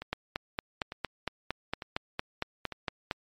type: two click trains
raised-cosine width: 0.3 ms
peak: -14 / -22 dBFS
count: 14 / 4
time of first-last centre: 0.13-3.112 / 0.02-2.723 s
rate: 4.36 / 1.11 Hz
effects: MP3 64 kbps